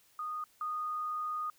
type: tone pair in turn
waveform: sine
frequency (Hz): 1234 / 1234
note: D#6 / D#6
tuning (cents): -15 / -15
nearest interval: unison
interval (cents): 0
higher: neither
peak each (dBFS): -35 / -33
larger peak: second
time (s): 0.19-0.44 / 0.61-1.5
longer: second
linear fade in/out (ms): 2
effects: white hiss -66 dBFS RMS until 1.58 s